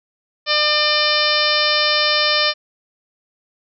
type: harmonic tone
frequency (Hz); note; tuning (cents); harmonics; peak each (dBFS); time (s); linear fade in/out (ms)
600; D5; +37; 1 / 2 / 3 / 4 / 5 / 6 / 7 / 8 / 9; -23 / -23 / -23 / -23 / -23 / -23 / -23 / -23 / -23; 0.46-2.54; 50
effects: none